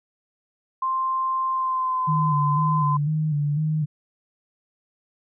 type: tone with pitch glide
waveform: sine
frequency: 1050 to 1024.2 Hz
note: C6 to C6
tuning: +6 to -37 cents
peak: -21 dBFS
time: 0.82-2.97 s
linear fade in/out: 5 ms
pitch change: -43 cents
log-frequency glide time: 1.49-2.05 s
type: tone with vibrato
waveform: sine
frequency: 150.5 Hz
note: D3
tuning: 43 cents sharp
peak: -20 dBFS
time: 2.07-3.86 s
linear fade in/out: 20 ms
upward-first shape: square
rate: 2 Hz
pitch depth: 52 cents each way
effects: none